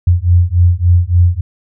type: beating tone pair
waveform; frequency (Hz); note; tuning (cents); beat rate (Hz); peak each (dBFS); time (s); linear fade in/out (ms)
sine; 86.3 / 89.8; F2 / F2; -20 / +49; 3.5; -10; 0.07-1.41; 5
effects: none